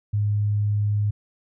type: tone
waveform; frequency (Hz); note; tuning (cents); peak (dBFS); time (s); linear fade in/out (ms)
sine; 103.83; G#2; 0; -19; 0.13-1.11; 10
effects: none